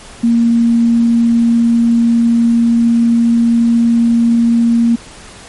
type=tone; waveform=sine; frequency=233.1 Hz; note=A#3; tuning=in tune; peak=-7 dBFS; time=0.23-4.96 s; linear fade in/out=10 ms; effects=pink hiss -35 dBFS RMS until 5.48 s + MP3 48 kbps